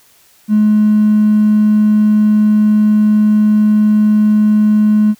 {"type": "tone with hard clipping", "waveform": "triangle", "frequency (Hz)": 212.2, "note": "G#3", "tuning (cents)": 38, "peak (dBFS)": -7, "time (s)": [0.48, 5.15], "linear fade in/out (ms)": 50, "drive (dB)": 3, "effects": ["white hiss -49 dBFS RMS until 5.19 s"]}